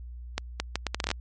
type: accelerating click train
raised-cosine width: 0.2 ms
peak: -10 dBFS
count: 11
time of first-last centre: 0.38-1.114 s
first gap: 220 ms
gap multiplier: 0.71
effects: added 60 Hz sine -38 dBFS peak until 1.2 s + MP3 48 kbps